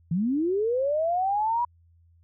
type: linear sweep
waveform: sine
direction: up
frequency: 155.56 to 977 Hz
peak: -22 dBFS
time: 0.11-1.65 s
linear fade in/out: 5 ms
effects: added 84 Hz sine -56 dBFS peak until 2.23 s